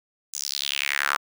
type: tone with high-pass filter sweep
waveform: sawtooth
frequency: 70.4 Hz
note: C#2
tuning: 27 cents sharp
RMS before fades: -27 dBFS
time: 0.33-1.17 s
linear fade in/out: 10 ms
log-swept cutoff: 6900 to 1200 Hz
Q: 3.6
effects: none